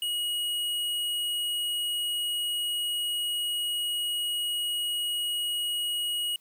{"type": "tone", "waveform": "square", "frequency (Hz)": 2900, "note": "F#7", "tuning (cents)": -35, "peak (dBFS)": -28, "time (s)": [0.02, 6.36], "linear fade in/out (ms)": 2, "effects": ["white hiss -64 dBFS RMS until 6.4 s"]}